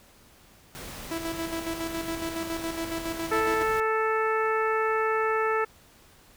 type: noise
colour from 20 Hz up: pink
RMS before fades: -40 dBFS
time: 0.75-3.8 s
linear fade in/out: 0 ms
type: tone with tremolo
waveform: sawtooth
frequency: 329.6 Hz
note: E4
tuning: in tune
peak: -25 dBFS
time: 1.11-3.63 s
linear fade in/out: 5 ms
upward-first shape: square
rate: 7.2 Hz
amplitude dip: 50%
type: harmonic tone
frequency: 440 Hz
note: A4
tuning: in tune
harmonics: 1 / 2 / 3 / 4 / 5 / 6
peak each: -26 / -31 / -28 / -32 / -37 / -41 dBFS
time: 3.31-5.65 s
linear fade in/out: 10 ms
effects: pink hiss -56 dBFS RMS until 6.36 s